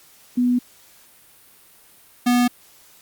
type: tone pair in turn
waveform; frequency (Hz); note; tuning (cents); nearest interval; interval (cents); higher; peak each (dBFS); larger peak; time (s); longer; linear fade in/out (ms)
sine / square; 246.3 / 244.5; B3 / B3; -5 / -17; unison; 12; first; -15; neither; 0.37-0.59 / 2.26-2.48; neither; 10
effects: white hiss -51 dBFS RMS until 3.01 s + Opus 48 kbps